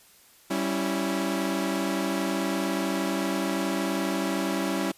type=chord; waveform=sawtooth; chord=C# diminished; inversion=second; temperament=equal with one note detuned; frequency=194.42 / 277.2 / 329.6 Hz; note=G3 / C#4 / E4; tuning=-14 / 0 / 0 cents; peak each=-26 dBFS; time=0.5-4.92 s; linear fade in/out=10 ms; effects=white hiss -56 dBFS RMS until 4.97 s + resampled to 32000 Hz